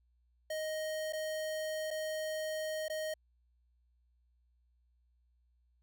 square tone with dropouts, 624 Hz, D#5, 5 cents sharp, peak -36 dBFS, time 0.5-3.14 s, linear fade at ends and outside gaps 5 ms, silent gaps 1.125-1.132 / 1.906-1.91 / 2.883-2.898 s, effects added 60 Hz sine -69 dBFS peak until 5.82 s

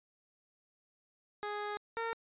15% pulse tone pair in turn, 415.3 / 457.6 Hz, G#4 / A#4, 0 / -32 cents, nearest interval major second, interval 168 cents, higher second, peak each -30 / -28 dBFS, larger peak second, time 1.43-1.77 / 1.97-2.13 s, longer first, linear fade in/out 0 ms, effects resampled to 8000 Hz

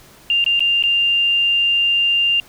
sine tone with dropouts, 2794 Hz, F7, in tune, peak -13 dBFS, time 0.3-2.4 s, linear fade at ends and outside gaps 1 ms, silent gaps 0.442-0.463 / 0.594-0.605 / 0.826-0.837 s, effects pink hiss -46 dBFS RMS until 2.48 s

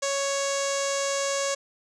sawtooth tone with low-pass filter, 555 Hz, C#5, 2 cents sharp, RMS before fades -27 dBFS, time 0.02-1.55 s, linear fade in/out 10 ms, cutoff 6900 Hz, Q 5, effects none

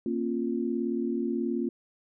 sine chord, Bb minor, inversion none, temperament equal with one note detuned, 233.1 / 271.5 / 349.2 Hz, Bb3 / Db4 / F4, 0 / -36 / 0 cents, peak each -30 / -32 / -31 dBFS, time 0.06-1.69 s, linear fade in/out 2 ms, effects none

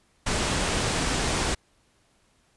pink low-pass noise, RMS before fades -26 dBFS, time 0.26-1.55 s, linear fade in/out 10 ms, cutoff 9600 Hz, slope 48 dB/octave, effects pink hiss -65 dBFS RMS until 2.56 s + resampled to 24000 Hz

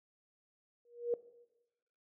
sine tone with exponential growth, 476.6 Hz, A#4, 38 cents sharp, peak -27 dBFS, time 0.85-1.14 s, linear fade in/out 2 ms, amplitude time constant 61 ms, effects noise-tail reverb RT60 1.0 s tail -18 dB re dry

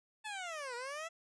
15% pulse linear two-way sweep, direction down then up, 880 to 469.2 to 674 Hz, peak -34 dBFS, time 0.24-1.09 s, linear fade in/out 20 ms, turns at 0.75 s, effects resampled to 22050 Hz

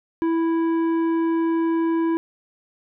triangle tone with tanh clipping, 329.6 Hz, E4, in tune, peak -20 dBFS, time 0.22-2.17 s, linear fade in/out 0 ms, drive 14 dB, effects none

